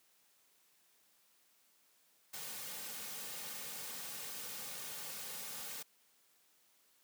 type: noise with comb filter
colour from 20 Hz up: white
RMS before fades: -45 dBFS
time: 2.33-5.83 s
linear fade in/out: 10 ms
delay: 3 ms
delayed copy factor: -0.55
effects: white hiss -71 dBFS RMS until 7.03 s + high-pass 150 Hz 12 dB/octave